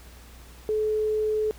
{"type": "tone", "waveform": "sine", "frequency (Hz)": 430, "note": "A4", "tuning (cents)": -40, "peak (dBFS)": -22, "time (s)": [0.69, 1.51], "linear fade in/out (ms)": 0, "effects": ["added 60 Hz sine -46 dBFS peak until 1.58 s", "pink hiss -51 dBFS RMS until 1.58 s"]}